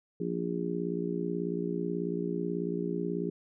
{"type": "harmonic tone", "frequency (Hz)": 58.27, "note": "A#1", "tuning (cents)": 0, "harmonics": [3, 4, 5, 6, 7], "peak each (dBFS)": [-34, -41, -37, -37, -35], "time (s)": [0.2, 3.3], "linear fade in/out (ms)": 5, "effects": []}